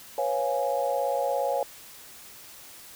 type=chord; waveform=sine; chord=C# dominant seventh; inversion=third; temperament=equal with one note detuned; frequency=493.9 / 551.2 / 698.5 / 830.6 Hz; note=B4 / C#5 / E#5 / G#5; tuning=0 / -10 / 0 / 0 cents; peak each=-32 / -27 / -31 / -30 dBFS; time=0.18-1.63 s; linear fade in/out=2 ms; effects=white hiss -47 dBFS RMS until 2.95 s